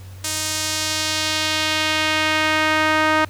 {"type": "tone with band-pass filter sweep", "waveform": "sawtooth", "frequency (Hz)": 311.1, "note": "D#4", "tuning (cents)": 0, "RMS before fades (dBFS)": -20, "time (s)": [0.24, 3.25], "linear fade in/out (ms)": 5, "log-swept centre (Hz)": [7800, 1400], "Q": 1.1, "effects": ["added 94 Hz sine -35 dBFS peak until 3.29 s", "pink hiss -47 dBFS RMS until 3.29 s"]}